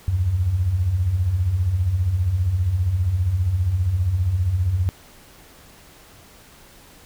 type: beating tone pair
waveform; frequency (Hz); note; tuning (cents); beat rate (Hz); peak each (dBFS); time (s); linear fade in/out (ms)
sine; 77.78 / 92.78; D#2 / F#2; 0 / +5; 15; -26 / -18; 0.08-4.89; 0
effects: pink hiss -48 dBFS RMS until 7.05 s